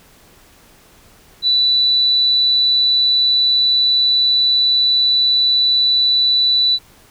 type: tone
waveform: sine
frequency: 3968 Hz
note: B7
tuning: 7 cents sharp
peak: -11 dBFS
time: 1.42-6.79 s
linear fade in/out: 50 ms
effects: pink hiss -48 dBFS RMS until 7.1 s